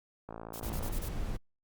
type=click train; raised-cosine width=1 ms; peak=-28 dBFS; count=35; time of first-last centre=0.29-0.898 s; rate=55.9 Hz
type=noise bursts; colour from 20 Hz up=blue; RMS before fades=-44 dBFS; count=6; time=0.53-1.088 s; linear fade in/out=10 ms; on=73 ms; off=24 ms
type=noise; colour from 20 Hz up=brown; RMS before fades=-35 dBFS; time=0.62-1.37 s; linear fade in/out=10 ms
effects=Opus 48 kbps